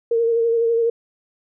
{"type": "tone with vibrato", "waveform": "sine", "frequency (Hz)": 461.8, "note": "A#4", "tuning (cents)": -16, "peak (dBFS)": -15, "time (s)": [0.11, 0.9], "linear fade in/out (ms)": 5, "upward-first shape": "sine", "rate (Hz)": 12, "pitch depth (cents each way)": 28, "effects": []}